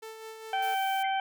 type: tone with tremolo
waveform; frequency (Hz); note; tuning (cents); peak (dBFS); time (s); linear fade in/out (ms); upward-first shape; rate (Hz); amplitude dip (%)
sawtooth; 442.6; A4; +10; -36; 0.02-0.75; 10; sine; 4.9; 40
type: harmonic tone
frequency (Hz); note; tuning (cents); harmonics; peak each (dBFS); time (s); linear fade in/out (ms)
774; G5; -22; 1 / 2 / 3 / 4; -27 / -36 / -39 / -39; 0.53-1.2; 2
type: noise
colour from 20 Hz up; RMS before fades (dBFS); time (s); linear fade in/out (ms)
blue; -45; 0.62-1.03; 5
type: tone with exponential decay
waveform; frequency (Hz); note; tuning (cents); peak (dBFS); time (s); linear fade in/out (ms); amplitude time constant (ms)
sine; 2090; C7; -2; -34; 1.04-1.14; 5; 21
effects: none